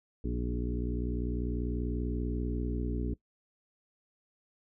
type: harmonic tone with a mistuned harmonic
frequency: 60.2 Hz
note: B1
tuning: 44 cents flat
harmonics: 1 / 2 / 3 / 4 / 5 / 6 / 7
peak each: -33 / -39 / -42 / -38 / -39 / -44 / -43 dBFS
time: 0.24-3.14 s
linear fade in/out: 5 ms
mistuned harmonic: 6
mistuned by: +24 cents
effects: noise-tail reverb RT60 0.1 s tail -19 dB re dry